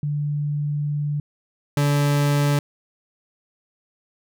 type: tone pair in turn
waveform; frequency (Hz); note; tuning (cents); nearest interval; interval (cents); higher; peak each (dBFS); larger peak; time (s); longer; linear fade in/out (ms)
sine / 40% pulse; 146.83 / 144.39; D3 / D3; 0 / -29; unison; 29; first; -21 / -16; second; 0.03-1.2 / 1.77-2.59; first; 2
effects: none